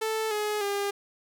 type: tone with pitch steps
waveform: sawtooth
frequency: 440 / 421.1 / 403 Hz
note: A4 / G#4 / G4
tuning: 0 / +24 / +48 cents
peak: -23 dBFS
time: 0.01-0.91 s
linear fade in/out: 10 ms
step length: 300 ms
effects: none